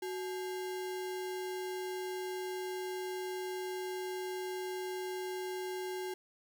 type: tone with sample-and-hold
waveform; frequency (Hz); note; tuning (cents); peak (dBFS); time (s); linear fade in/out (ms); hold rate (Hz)
sine; 370; F#4; 0; -36; 0.02-6.14; 5; 1225
effects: none